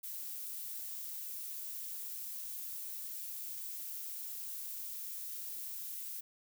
violet noise, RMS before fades -43 dBFS, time 0.03-6.21 s, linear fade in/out 10 ms, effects none

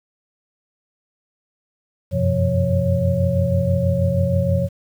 sine tone cluster, 89.5 / 95.7 / 127.6 / 174.2 / 553 Hz, F2 / G2 / C3 / F3 / C#5, +43 / -41 / -43 / -4 / -4 cents, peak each -22 dBFS, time 2.11-4.69 s, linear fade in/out 50 ms, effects 8-bit

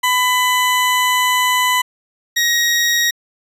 20% pulse tone pair in turn, 1000 / 1887.7 Hz, B5 / A#6, +21 / +21 cents, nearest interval major seventh, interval 1100 cents, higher second, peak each -8 dBFS, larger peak neither, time 0.03-1.82 / 2.36-3.11 s, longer first, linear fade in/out 10 ms, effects resampled to 32000 Hz

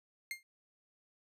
40% pulse tone with exponential decay, 2118 Hz, C7, 21 cents sharp, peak -33 dBFS, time 0.31-0.43 s, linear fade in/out 1 ms, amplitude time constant 26 ms, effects resampled to 32000 Hz

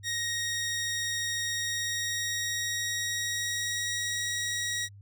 15% pulse tone with pitch glide, 1874 to 1903.5 Hz, A#6 to A#6, +9 to +36 cents, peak -23 dBFS, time 0.03-4.89 s, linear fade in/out 50 ms, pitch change +27 cents, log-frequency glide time 1.45-4.25 s, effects added 100 Hz sine -47 dBFS peak until 5.01 s

